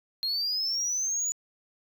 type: linear sweep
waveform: sine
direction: up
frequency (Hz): 4186 to 6950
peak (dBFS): -24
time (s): 0.23-1.32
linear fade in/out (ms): 0
effects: tanh soft clip ceiling -25 dBFS + 11-bit